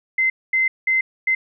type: tone bursts at uneven times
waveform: sine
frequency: 2067 Hz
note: C7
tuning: 22 cents flat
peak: -15 dBFS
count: 4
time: 0.18-0.3 / 0.53-0.68 / 0.87-1.01 / 1.27-1.35 s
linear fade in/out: 5 ms
effects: none